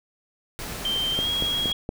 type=noise; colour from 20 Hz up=pink; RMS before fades=-34 dBFS; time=0.59-1.72 s; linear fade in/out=0 ms
type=tone with pitch glide; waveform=sine; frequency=3136 to 3292 Hz; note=G7 to G#7; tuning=0 to -16 cents; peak=-23 dBFS; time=0.85-1.73 s; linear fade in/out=2 ms; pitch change=+84 cents; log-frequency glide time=1.14-1.29 s
type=click train; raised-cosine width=2 ms; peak=-15 dBFS; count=4; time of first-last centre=1.19-1.891 s; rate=4.28 Hz
effects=none